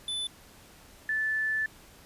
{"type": "tone pair in turn", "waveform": ["square", "sine"], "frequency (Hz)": [3500, 1750], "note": ["A7", "A6"], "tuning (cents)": [-10, -10], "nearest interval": "octave", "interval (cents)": 1200, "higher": "first", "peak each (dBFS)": [-31, -26], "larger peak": "second", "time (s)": [[0.08, 0.27], [1.09, 1.66]], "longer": "second", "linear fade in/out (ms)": 2, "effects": ["pink hiss -54 dBFS RMS until 2.05 s", "resampled to 32000 Hz"]}